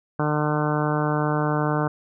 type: harmonic tone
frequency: 150.4 Hz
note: D3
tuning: 42 cents sharp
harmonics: 1 / 2 / 3 / 4 / 5 / 6 / 7 / 8 / 9 / 10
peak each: -24 / -27 / -29 / -30 / -31 / -32 / -32 / -33 / -34 / -34 dBFS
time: 0.19-1.88 s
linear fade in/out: 5 ms
effects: none